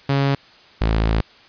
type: tone pair in turn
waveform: sawtooth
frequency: 138.59 / 54.81 Hz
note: C#3 / A1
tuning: 0 / -6 cents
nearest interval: octave + major third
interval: 1606 cents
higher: first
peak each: -12 dBFS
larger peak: neither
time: 0.09-0.35 / 0.81-1.21 s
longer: second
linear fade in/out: 5 ms
effects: white hiss -48 dBFS RMS until 1.48 s + resampled to 11025 Hz